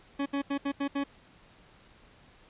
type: tone bursts at uneven times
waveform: 40% pulse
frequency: 280 Hz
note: C#4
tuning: 18 cents sharp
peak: -27 dBFS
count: 6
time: 0.19-0.26 / 0.33-0.42 / 0.5-0.58 / 0.65-0.72 / 0.8-0.88 / 0.95-1.04 s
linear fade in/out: 10 ms
effects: pink hiss -58 dBFS RMS until 2.49 s + resampled to 8000 Hz